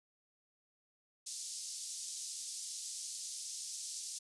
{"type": "band-pass noise", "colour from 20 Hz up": "pink", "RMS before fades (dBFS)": -44, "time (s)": [1.26, 4.19], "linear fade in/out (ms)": 10, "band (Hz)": [5000, 9700], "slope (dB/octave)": 24, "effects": ["resampled to 24000 Hz"]}